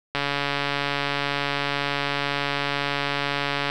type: click train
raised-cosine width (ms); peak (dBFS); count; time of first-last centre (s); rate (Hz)
0.3; -8; 505; 0.15-3.699; 142
effects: none